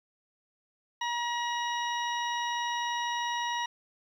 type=harmonic tone with a mistuned harmonic; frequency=953 Hz; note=A#5; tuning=38 cents sharp; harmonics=1 / 2 / 3 / 4 / 6; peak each=-31 / -36 / -39 / -40 / -44 dBFS; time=1.01-3.66 s; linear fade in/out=5 ms; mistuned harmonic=3; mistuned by=+18 cents; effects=10-bit